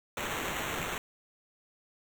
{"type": "noise with sample-and-hold", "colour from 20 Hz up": "white", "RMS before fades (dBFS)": -35, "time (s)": [0.17, 0.98], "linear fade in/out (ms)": 2, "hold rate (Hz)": 4900, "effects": []}